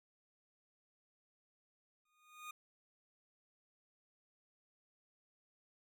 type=tone with exponential growth; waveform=25% pulse; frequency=1230 Hz; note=D#6; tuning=20 cents flat; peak=-40 dBFS; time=2.05-2.51 s; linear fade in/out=5 ms; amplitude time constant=100 ms; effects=none